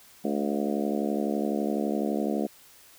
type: harmonic tone with a mistuned harmonic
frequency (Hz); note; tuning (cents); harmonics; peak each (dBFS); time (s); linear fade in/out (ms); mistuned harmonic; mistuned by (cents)
71.9; D2; -36; 3 / 4 / 5 / 6 / 7 / 8 / 9 / 10; -29 / -31 / -33 / -35 / -36 / -37 / -38 / -39; 0.24-2.47; 10; 9; +22
effects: white hiss -54 dBFS RMS until 2.98 s